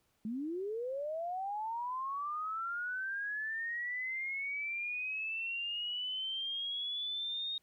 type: linear sweep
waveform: sine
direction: up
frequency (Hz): 206.9 to 3729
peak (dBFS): -35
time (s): 0.25-7.58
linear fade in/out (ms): 2
effects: pink hiss -75 dBFS RMS until 7.62 s